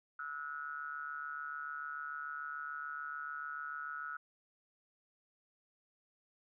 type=ring-modulated tone; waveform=triangle; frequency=73.42 Hz; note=D2; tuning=in tune; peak=-35 dBFS; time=0.19-4.17 s; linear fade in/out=5 ms; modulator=1380 Hz; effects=none